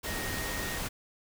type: tone in noise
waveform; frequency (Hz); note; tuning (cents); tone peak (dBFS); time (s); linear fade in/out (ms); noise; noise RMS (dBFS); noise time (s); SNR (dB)
sine; 1865; A#6; 0; -39; 0.05-0.79; 20; pink; -35; 0.03-0.89; -7
effects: none